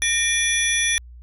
sine tone cluster, 1839 / 2385 / 3439 / 5870 / 10190 Hz, A#6 / D7 / A7 / F#8 / D#9, -24 / +26 / -40 / -15 / +40 cents, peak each -24 dBFS, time 0.02-0.98 s, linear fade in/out 0 ms, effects tanh soft clip ceiling -8 dBFS + added 60 Hz sine -39 dBFS peak until 1.22 s

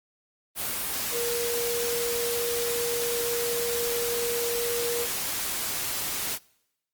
sine tone in noise, 473.9 Hz, A#4, 28 cents sharp, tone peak -28 dBFS, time 1.11-5.07 s, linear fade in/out 50 ms, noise white, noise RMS -30 dBFS, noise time 0.55-6.39 s, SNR -1 dB, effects noise-tail reverb RT60 0.9 s tail -25 dB re dry + Opus 32 kbps

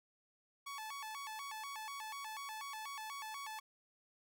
sawtooth tone with vibrato, 987 Hz, B5, 1 cent flat, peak -40 dBFS, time 0.66-3.6 s, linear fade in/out 10 ms, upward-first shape square, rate 4.1 Hz, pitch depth 220 cents each way, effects none

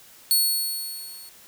10% pulse tone with level ramp, 4400 Hz, C#8, 14 cents flat, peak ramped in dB -9 to -35 dBFS, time 0.31-1.29 s, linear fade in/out 0 ms, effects white hiss -50 dBFS RMS until 1.47 s

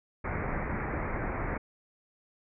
pink low-pass noise, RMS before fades -33 dBFS, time 0.24-1.58 s, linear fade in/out 10 ms, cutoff 2300 Hz, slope 96 dB/octave, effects none

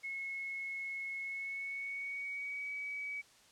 sine tone with pitch glide, 2181 to 2276 Hz, C#7 to C#7, -29 to +45 cents, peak -38 dBFS, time 0.03-3.22 s, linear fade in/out 20 ms, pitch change +74 cents, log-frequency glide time 1.2-2.72 s, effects white hiss -63 dBFS RMS until 3.51 s + low-pass 8000 Hz 12 dB/octave

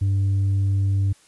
sine tone with tanh clipping, 98 Hz, G2, in tune, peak -18 dBFS, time 0.01-1.13 s, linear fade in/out 10 ms, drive 2 dB, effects white hiss -55 dBFS RMS until 1.27 s + resampled to 24000 Hz

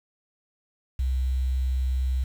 sine tone with quantisation, 64.6 Hz, C2, 21 cents flat, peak -22 dBFS, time 0.99-2.24 s, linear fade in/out 5 ms, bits 8, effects none

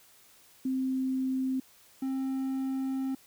sine / triangle tone pair in turn, 261.6 / 265.7 Hz, C4 / C4, 0 / +27 cents, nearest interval unison, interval 27 cents, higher second, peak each -27 dBFS, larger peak neither, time 0.65-1.6 / 2.02-3.15 s, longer second, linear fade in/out 5 ms, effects white hiss -59 dBFS RMS until 3.26 s

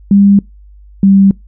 sine tone pair in turn, 199.9 / 195.67 Hz, G3 / G3, +34 / -3 cents, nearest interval unison, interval 37 cents, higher first, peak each -3 dBFS, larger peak neither, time 0.11-0.39 / 1.03-1.31 s, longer neither, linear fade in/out 2 ms, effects noise-tail reverb RT60 0.2 s tail -25 dB re dry + added 50 Hz sine -35 dBFS peak until 1.47 s

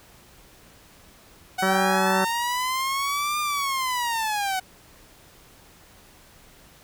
sawtooth linear two-way sweep, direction up then down, 740 to 1207 to 740 Hz, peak -20 dBFS, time 1.58-4.6 s, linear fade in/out 10 ms, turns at 3.4 s
harmonic tone, 190 Hz, F#3, 46 cents sharp, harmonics 1 / 2 / 3 / 4 / 5 / 6 / 7 / 8 / 9 / 10, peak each -26 / -28 / -28 / -29 / -32 / -33 / -29 / -30 / -37 / -35 dBFS, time 1.62-2.25 s, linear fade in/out 10 ms
effects pink hiss -52 dBFS RMS until 6.83 s

